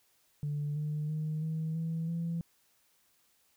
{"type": "tone with pitch steps", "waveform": "sine", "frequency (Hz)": [146.83, 150.78, 154.84, 159.01, 163.29, 167.69], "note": ["D3", "D3", "D#3", "D#3", "E3", "E3"], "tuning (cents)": [0, 46, -8, 38, -16, 30], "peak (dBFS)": -30, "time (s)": [0.43, 2.41], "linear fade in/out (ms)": 0, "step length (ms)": 330, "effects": ["tanh soft clip ceiling -28 dBFS", "white hiss -70 dBFS RMS until 3.56 s"]}